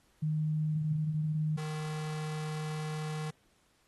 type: tone pair in turn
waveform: sine / square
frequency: 154.3 / 154.3 Hz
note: D#3 / D#3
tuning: -14 / -14 cents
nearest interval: unison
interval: 0 cents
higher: neither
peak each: -28 / -35 dBFS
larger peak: first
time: 0.22-1.57 / 1.57-3.31 s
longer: second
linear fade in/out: 10 ms
effects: pink hiss -69 dBFS RMS until 3.87 s + AAC 32 kbps